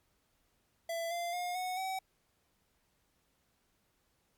square tone with pitch steps, 669 / 690.6 / 712.9 / 735.9 / 759.7 Hz, E5 / F5 / F5 / F#5 / F#5, +25 / -20 / +35 / -10 / +46 cents, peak -35 dBFS, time 0.89-1.99 s, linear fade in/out 5 ms, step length 220 ms, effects pink hiss -75 dBFS RMS until 4.37 s + MP3 96 kbps

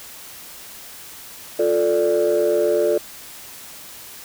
sine chord, D minor, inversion first, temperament just, 352.4 / 440.5 / 587.3 Hz, F4 / A4 / D5, +16 / +2 / 0 cents, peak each -20 / -18 / -18 dBFS, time 1.59-2.98 s, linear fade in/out 5 ms, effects tanh soft clip ceiling -10 dBFS + white hiss -39 dBFS RMS until 4.24 s

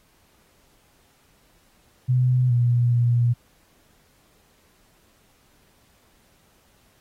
sine tone with pitch steps, 126.2 / 120.7 / 119.8 Hz, B2 / B2 / A#2, +38 / -39 / +48 cents, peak -16 dBFS, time 2.08-3.34 s, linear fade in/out 20 ms, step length 420 ms, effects pink hiss -61 dBFS RMS until 7 s + AAC 48 kbps

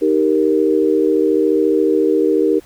sine chord, Eb major, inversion none, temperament equal, 311.1 / 392 / 466.2 Hz, Eb4 / G4 / Bb4, 0 / 0 / 0 cents, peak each -16 dBFS, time 0.01-2.6 s, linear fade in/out 20 ms, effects pink hiss -47 dBFS RMS until 2.65 s

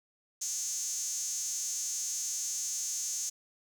sawtooth tone with high-pass filter, 293.7 Hz, D4, in tune, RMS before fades -35 dBFS, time 0.41-3.3 s, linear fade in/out 10 ms, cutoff 6500 Hz, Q 7.6, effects none

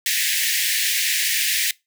pink high-pass noise, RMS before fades -21 dBFS, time 0.06-1.71 s, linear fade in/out 2 ms, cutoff 1700 Hz, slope 96 dB/octave, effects noise-tail reverb RT60 0.2 s tail -22 dB re dry

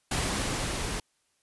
pink noise with level ramp, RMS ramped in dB -28 to -33 dBFS, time 0.11-1 s, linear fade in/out 5 ms, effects white hiss -72 dBFS RMS until 1.42 s + resampled to 24000 Hz

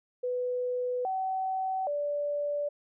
sine tone with pitch steps, 496.7 / 759 / 582 Hz, B4 / F#5 / D5, +10 / +44 / -16 cents, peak -28 dBFS, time 0.23-2.69 s, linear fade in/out 10 ms, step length 820 ms, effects none

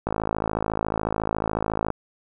click train, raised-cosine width 1 ms, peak -10 dBFS, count 100, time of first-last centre 0.07-1.903 s, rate 54 Hz, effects none

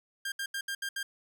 sawtooth tone bursts at uneven times, 1600 Hz, G6, 35 cents sharp, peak -29 dBFS, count 6, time 0.25-0.32 / 0.39-0.46 / 0.54-0.61 / 0.68-0.75 / 0.82-0.89 / 0.96-1.03 s, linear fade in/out 5 ms, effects none

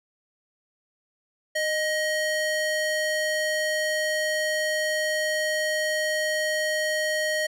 square ring-modulated tone, 1253 Hz, D#6, 12 cents sharp, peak -21 dBFS, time 1.55-7.47 s, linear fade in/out 10 ms, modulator 636 Hz, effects low-pass 11000 Hz 12 dB/octave

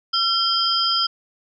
sine tone cluster, 1355 / 3171 / 4870 / 5090 Hz, E6 / G7 / D#8 / D#8, +47 / +19 / -38 / +39 cents, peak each -23 dBFS, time 0.13-1.07 s, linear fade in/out 10 ms, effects none

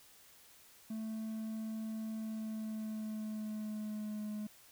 triangle tone with pitch glide, 220 to 211.2 Hz, A3 to G#3, 0 to +29 cents, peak -36 dBFS, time 0.9-4.47 s, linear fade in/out 5 ms, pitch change -71 cents, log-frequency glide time 2.18-4.3 s, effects white hiss -61 dBFS RMS until 4.71 s

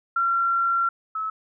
sine tone pair in turn, 1368 / 1297.6 Hz, F6 / E6, -36 / -28 cents, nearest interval minor second, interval 92 cents, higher first, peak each -19 / -25 dBFS, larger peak first, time 0.16-0.89 / 1.15-1.3 s, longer first, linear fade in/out 5 ms, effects none

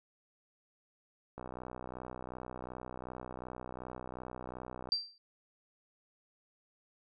click train, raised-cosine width 1 ms, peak -29 dBFS, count 221, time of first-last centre 1.38-4.889 s, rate 62.7 Hz
sine tone with exponential decay, 4699 Hz, D8, in tune, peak -26 dBFS, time 4.92-5.18 s, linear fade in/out 1 ms, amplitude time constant 55 ms
effects none

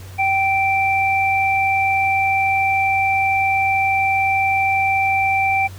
sine tone pair together, 777 / 2347 Hz, G5 / D7, -16 / -2 cents, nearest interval octave + perfect fifth, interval 1914 cents, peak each -17 / -18 dBFS, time 0.18-5.68 s, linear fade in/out 20 ms, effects added 94 Hz sine -33 dBFS peak until 5.78 s + pink hiss -43 dBFS RMS until 5.78 s

